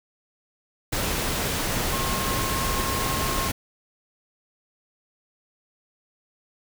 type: tone in noise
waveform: sine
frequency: 1074 Hz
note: C6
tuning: 45 cents sharp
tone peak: -30 dBFS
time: 1.92-3.49 s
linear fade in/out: 10 ms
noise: pink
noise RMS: -26 dBFS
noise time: 0.92-3.52 s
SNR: -7 dB
effects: none